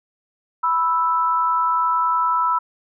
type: tone pair together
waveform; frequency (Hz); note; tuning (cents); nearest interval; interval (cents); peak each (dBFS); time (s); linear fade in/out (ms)
sine; 987.8 / 1318.5; B5 / E6; 0 / 0; perfect fourth; 500; -19 / -19; 0.63-2.59; 10
effects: none